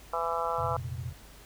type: harmonic tone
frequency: 167.1 Hz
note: E3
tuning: 24 cents sharp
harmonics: 3 / 4 / 5 / 6 / 7 / 8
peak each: -35 / -35 / -35 / -35 / -35 / -35 dBFS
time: 0.13-0.77 s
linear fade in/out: 5 ms
type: chord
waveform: sine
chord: F suspended fourth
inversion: none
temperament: equal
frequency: 87.31 / 116.54 / 130.81 Hz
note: F2 / Bb2 / C3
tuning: 0 / 0 / 0 cents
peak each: -38 dBFS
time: 0.58-1.13 s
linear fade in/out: 10 ms
effects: added 50 Hz sine -53 dBFS peak until 1.45 s + pink hiss -53 dBFS RMS until 1.45 s